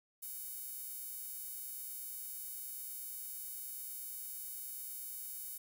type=tone with high-pass filter; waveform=sawtooth; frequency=747 Hz; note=F#5; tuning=16 cents sharp; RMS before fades=-45 dBFS; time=0.22-5.58 s; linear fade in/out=10 ms; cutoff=12000 Hz; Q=1.2; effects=none